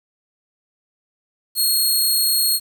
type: tone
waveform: 15% pulse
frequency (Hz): 4283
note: C8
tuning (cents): +40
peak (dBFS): -9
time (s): 1.55-2.6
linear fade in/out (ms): 50
effects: 8-bit